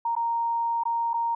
sine tone with dropouts, 930 Hz, A#5, 4 cents flat, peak -23 dBFS, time 0.05-1.35 s, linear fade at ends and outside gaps 5 ms, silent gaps 0.153-0.164 / 0.836-0.853 / 1.134-1.14 s, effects none

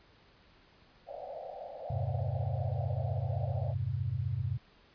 white band-pass noise, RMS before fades -43 dBFS, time 1.06-3.75 s, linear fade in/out 50 ms, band 510 to 770 Hz, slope 96 dB/octave
sine chord, F minor, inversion none, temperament equal with one note detuned, 87.31 / 102.93 / 130.81 Hz, F2 / Ab2 / C3, 0 / -15 / 0 cents, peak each -38 / -34 / -34 dBFS, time 1.9-4.58 s, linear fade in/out 5 ms
effects pink hiss -62 dBFS RMS until 4.94 s + resampled to 11025 Hz

